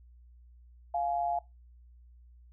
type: tone pair together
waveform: sine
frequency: 699 / 842.5 Hz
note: F5 / G#5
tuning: +1 / +25 cents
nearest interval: minor third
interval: 324 cents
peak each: -29 / -34 dBFS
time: 0.94-1.39 s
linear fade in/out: 5 ms
effects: noise-tail reverb RT60 0.2 s tail -20 dB re dry + added 60 Hz sine -53 dBFS peak until 2.52 s